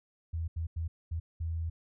sine tone bursts at uneven times, 82.2 Hz, E2, 4 cents flat, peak -31 dBFS, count 5, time 0.33-0.48 / 0.56-0.67 / 0.76-0.88 / 1.11-1.2 / 1.4-1.7 s, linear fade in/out 10 ms, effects none

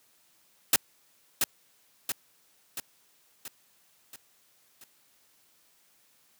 white noise with echo, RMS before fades -20 dBFS, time 0.73-0.76 s, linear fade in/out 2 ms, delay 680 ms, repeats 6, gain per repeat -5 dB, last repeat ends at 4.84 s, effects white hiss -65 dBFS RMS until 6.39 s + high-pass 100 Hz 12 dB/octave

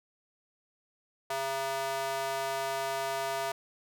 square tone with high-pass filter, 135 Hz, C#3, 45 cents flat, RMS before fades -33 dBFS, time 1.3-3.52 s, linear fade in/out 5 ms, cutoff 700 Hz, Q 2, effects none

